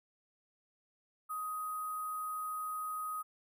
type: tone with sample-and-hold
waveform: sine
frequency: 1254 Hz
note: D#6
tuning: 13 cents sharp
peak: -36 dBFS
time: 1.29-3.23 s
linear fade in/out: 20 ms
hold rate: 11025 Hz
effects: none